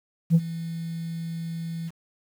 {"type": "tone with ADSR envelope", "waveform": "sine", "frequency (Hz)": 165.6, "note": "E3", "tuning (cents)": 8, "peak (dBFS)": -10, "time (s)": [0.3, 1.91], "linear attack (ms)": 50, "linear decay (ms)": 46, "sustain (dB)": -19, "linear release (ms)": 34, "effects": ["tanh soft clip ceiling -12 dBFS", "8-bit"]}